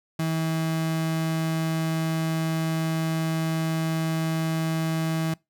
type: tone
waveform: 35% pulse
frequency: 161.3 Hz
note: E3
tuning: 37 cents flat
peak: -22 dBFS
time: 0.19-5.34 s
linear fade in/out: 5 ms
effects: noise-tail reverb RT60 0.2 s tail -23 dB re dry